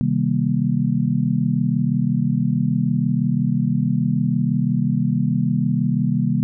sine chord, C minor seventh, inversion none, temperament just, 130.81 / 156.98 / 196.22 / 235.5 Hz, C3 / Eb3 / G3 / Bb3, 0 / +16 / +2 / +18 cents, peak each -22 dBFS, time 0.01-6.43 s, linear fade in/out 0 ms, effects none

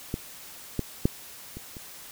clicks, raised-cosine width 3 ms, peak -15 / -13 / -7 / -25 / -28 dBFS, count 5, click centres 0.141 / 0.793 / 1.055 / 1.57 / 1.768 s, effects white hiss -45 dBFS RMS until 2.11 s

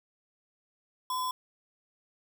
sine tone with sample-and-hold, 1017 Hz, C6, 50 cents flat, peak -29 dBFS, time 1.1-1.31 s, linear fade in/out 2 ms, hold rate 4410 Hz, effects none

